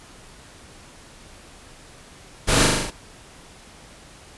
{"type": "noise with echo", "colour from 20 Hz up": "pink", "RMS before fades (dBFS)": -19, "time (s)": [2.47, 2.67], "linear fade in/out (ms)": 20, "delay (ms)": 40, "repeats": 6, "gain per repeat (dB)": -2, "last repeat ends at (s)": 2.91, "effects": ["pink hiss -46 dBFS RMS until 4.37 s", "resampled to 24000 Hz"]}